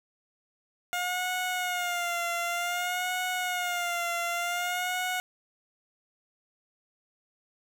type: tone with vibrato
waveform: 15% pulse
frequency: 710 Hz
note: F5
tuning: 28 cents sharp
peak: -22 dBFS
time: 0.93-5.2 s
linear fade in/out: 0 ms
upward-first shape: sine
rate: 0.54 Hz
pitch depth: 55 cents each way
effects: none